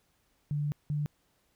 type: tone pair in turn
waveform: sine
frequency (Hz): 146.83 / 147.94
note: D3 / D3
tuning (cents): 0 / +13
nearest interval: unison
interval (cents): 13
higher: second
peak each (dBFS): -28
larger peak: neither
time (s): 0.51-0.72 / 0.9-1.06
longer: first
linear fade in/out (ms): 0
effects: pink hiss -72 dBFS RMS until 1.55 s